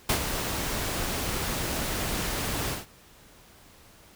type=noise with ADSR envelope; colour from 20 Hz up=pink; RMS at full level=-22 dBFS; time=0.09-2.86 s; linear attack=6 ms; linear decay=86 ms; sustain=-8 dB; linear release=160 ms; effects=pink hiss -54 dBFS RMS until 4.15 s